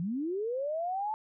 sine linear sweep, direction up, 159.5 to 880 Hz, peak -30 dBFS, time 0-1.14 s, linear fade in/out 0 ms, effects none

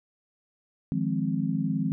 sine chord, F minor seventh, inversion third, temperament equal, 155.56 / 174.61 / 207.7 / 261.6 Hz, Eb3 / F3 / Ab3 / C4, 0 / 0 / 0 / 0 cents, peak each -30 dBFS, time 0.92-1.92 s, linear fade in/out 0 ms, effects none

